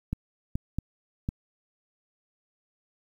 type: clicks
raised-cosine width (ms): 5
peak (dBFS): -16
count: 4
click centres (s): 0.13 / 0.555 / 0.786 / 1.289
effects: 9-bit